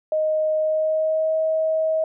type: tone with pitch glide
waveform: sine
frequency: 622.3 to 635.7 Hz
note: D#5 to D#5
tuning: 0 to +37 cents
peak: -18 dBFS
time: 0.12-2.04 s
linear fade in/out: 2 ms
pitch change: +37 cents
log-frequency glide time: 0.58-1.36 s
effects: none